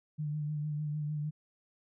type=tone with vibrato; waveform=sine; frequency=150 Hz; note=D3; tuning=37 cents sharp; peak=-32 dBFS; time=0.18-1.31 s; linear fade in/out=20 ms; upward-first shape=sine; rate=6.6 Hz; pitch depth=31 cents each way; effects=none